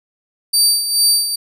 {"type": "tone with tremolo", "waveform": "25% pulse", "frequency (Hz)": 4639, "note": "D8", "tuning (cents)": -22, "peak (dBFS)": -5, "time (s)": [0.53, 1.36], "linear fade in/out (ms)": 10, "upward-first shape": "sine", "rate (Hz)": 2.3, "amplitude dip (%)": 65, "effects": []}